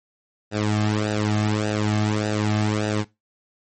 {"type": "tone with flanger", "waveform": "sawtooth", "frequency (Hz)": 106.1, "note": "G#2", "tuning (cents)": 38, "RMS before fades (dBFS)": -22, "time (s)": [0.51, 3.05], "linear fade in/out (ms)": 50, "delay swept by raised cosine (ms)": [0.91, 2.11], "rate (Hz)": 1.7, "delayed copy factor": -0.9, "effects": ["noise-tail reverb RT60 0.2 s tail -19 dB re dry", "MP3 32 kbps"]}